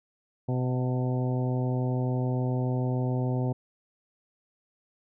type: harmonic tone with a mistuned harmonic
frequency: 126.9 Hz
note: B2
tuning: 47 cents sharp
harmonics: 1 / 2 / 3 / 4 / 5 / 6 / 7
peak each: -26 / -32 / -36 / -38 / -40 / -42 / -43 dBFS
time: 0.48-3.53 s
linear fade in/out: 10 ms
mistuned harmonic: 6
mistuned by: -36 cents
effects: none